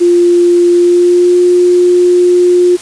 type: tone with pitch glide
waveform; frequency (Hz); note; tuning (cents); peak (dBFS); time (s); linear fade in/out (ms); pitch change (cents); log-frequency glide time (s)
sine; 349.2 to 356.3; F4 to F4; 0 to +35; -4; 0-2.77; 20; +35; 0.72-1.38
effects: white hiss -29 dBFS RMS until 2.81 s + resampled to 22050 Hz